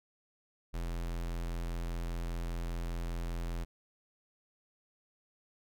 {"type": "tone", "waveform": "square", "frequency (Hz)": 42.51, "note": "F1", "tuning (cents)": -46, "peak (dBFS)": -35, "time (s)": [0.73, 3.65], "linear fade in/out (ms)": 20, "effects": []}